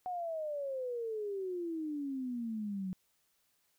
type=exponential sweep; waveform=sine; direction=down; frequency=740 to 182.7 Hz; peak=-35 dBFS; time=0.06-2.93 s; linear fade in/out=0 ms; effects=white hiss -75 dBFS RMS until 3.78 s